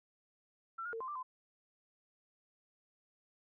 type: tone with pitch steps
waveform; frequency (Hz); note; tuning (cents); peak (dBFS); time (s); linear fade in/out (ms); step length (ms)
sine; 1346 / 1426 / 453.2 / 1040 / 1180 / 1023; E6 / F6 / A#4 / C6 / D6 / C6; +36 / +36 / -49 / -11 / +8 / -39; -39; 0.78-1.23; 10; 75
effects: none